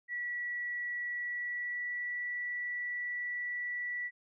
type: tone with pitch glide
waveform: sine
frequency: 1941 to 1954.5 Hz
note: B6 to B6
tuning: -31 to -19 cents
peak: -34 dBFS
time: 0.08-4.11 s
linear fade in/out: 50 ms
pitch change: +12 cents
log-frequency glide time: 1.1-2.21 s
effects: none